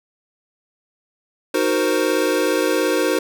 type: chord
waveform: square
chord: C half-diminished seventh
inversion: first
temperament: equal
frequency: 311.1 / 370 / 466.2 / 523.3 Hz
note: Eb4 / Gb4 / Bb4 / C5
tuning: 0 / 0 / 0 / 0 cents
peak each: -23 dBFS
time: 1.54-3.19 s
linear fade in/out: 5 ms
effects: none